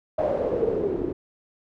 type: noise with low-pass filter sweep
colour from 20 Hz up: white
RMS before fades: -25 dBFS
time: 0.18-1.13 s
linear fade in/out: 10 ms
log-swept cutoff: 610 to 340 Hz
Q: 7.4
effects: none